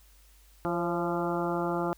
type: harmonic tone with a mistuned harmonic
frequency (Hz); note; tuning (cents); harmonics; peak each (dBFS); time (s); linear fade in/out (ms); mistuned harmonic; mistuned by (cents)
172; F3; -26; 1 / 2 / 3 / 4 / 5 / 6 / 7 / 8; -34 / -31 / -36 / -35 / -36 / -41 / -38 / -40; 0.65-1.93; 0; 3; +51
effects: added 50 Hz sine -56 dBFS peak until 1.97 s + white hiss -62 dBFS RMS until 1.97 s